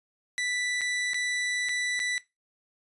sawtooth tone with dropouts, 1975.5 Hz, B6, in tune, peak -24 dBFS, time 0.38-2.18 s, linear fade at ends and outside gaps 0 ms, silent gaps 0.81-0.816 / 1.134-1.144 / 1.687-1.692 / 1.993-2 s, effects noise-tail reverb RT60 0.2 s tail -17 dB re dry + resampled to 24000 Hz

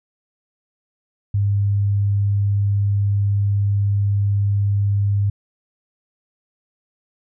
sine tone, 100.9 Hz, G#2, 49 cents flat, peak -15 dBFS, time 1.34-5.3 s, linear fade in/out 5 ms, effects none

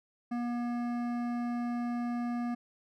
triangle tone with hard clipping, 240 Hz, B3, 49 cents flat, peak -33 dBFS, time 0.31-2.55 s, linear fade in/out 10 ms, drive 17 dB, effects none

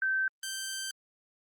sine / 10% pulse tone pair in turn, 1549 / 1560.7 Hz, G6 / G6, -21 / -8 cents, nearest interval unison, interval 13 cents, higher second, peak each -26 dBFS, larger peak neither, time 0.02-0.28 / 0.43-0.91 s, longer second, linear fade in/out 2 ms, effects Opus 48 kbps

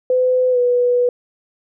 sine tone with pitch glide, 507 to 490.3 Hz, B4 to B4, +45 to -13 cents, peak -12 dBFS, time 0.1-1.09 s, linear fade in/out 2 ms, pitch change -58 cents, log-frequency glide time 0.51-0.58 s, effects none

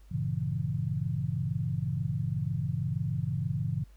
sine chord, G diminished seventh, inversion none, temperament equal, 98 / 116.54 / 138.59 / 164.81 Hz, G2 / Bb2 / Db3 / Fb3, 0 / 0 / 0 / 0 cents, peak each -36 / -34 / -32 / -34 dBFS, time 0.11-3.84 s, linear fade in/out 10 ms, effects added 50 Hz sine -51 dBFS peak until 3.96 s + pink hiss -67 dBFS RMS until 3.96 s

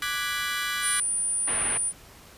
25% pulse chord, G# half-diminished seventh, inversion second, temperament equal, 1174.7 / 1480 / 1661.2 / 1975.5 Hz, D6 / F#6 / G#6 / B6, 0 / 0 / 0 / 0 cents, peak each -29 dBFS, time 0.02-1 s, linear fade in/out 2 ms
sine tone, 9397 Hz, D9, in tune, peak -24 dBFS, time 0.81-1.93 s, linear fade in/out 50 ms
white low-pass noise, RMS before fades -34 dBFS, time 1.47-1.78 s, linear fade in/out 10 ms, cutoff 2700 Hz, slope 24 dB/octave
effects pink hiss -50 dBFS RMS until 2.37 s + resampled to 32000 Hz

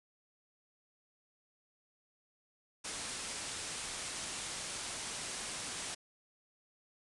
white low-pass noise, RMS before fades -42 dBFS, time 2.84-5.95 s, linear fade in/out 10 ms, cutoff 10000 Hz, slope 96 dB/octave, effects none

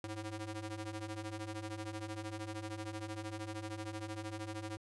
sawtooth ring-modulated tone, 215 Hz, A3, 40 cents flat, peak -34 dBFS, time 0.04-4.77 s, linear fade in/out 0 ms, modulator 114 Hz, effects resampled to 24000 Hz

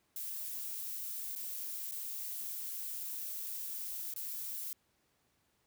violet noise with dropouts, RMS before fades -41 dBFS, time 0.16-4.73 s, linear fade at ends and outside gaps 1 ms, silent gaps 1.352-1.36 / 1.912-1.92 / 4.138-4.161 s, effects pink hiss -75 dBFS RMS until 5.66 s + high-pass 60 Hz 12 dB/octave

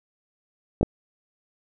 clicks, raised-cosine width 2 ms, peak -8 dBFS, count 2, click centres 0.811 / 0.83 s, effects none

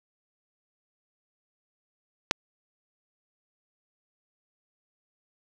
click, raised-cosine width 0.2 ms, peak -3 dBFS, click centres 2.311 s, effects none

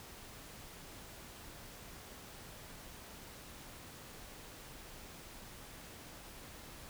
silence, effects pink hiss -52 dBFS RMS until 6.89 s

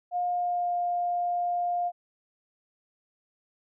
sine tone with pitch glide, 712 to 704.6 Hz, F5 to F5, +33 to +15 cents, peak -25 dBFS, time 0.11-1.92 s, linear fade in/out 50 ms, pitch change -18 cents, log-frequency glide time 0.25-0.74 s, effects none

